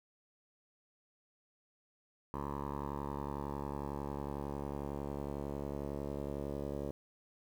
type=tone with low-pass filter sweep; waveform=10% pulse; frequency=71 Hz; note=C#2; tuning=42 cents sharp; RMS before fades=-40 dBFS; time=2.34-6.91 s; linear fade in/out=0 ms; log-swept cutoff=1000 to 600 Hz; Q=3.6; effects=10-bit